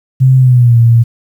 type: tone with pitch glide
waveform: sine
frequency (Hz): 130.81 to 116.54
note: C3 to A#2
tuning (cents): 0 to 0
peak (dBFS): -3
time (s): 0.2-1.04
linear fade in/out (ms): 20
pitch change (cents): -200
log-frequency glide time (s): 0.37-0.78
effects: 7-bit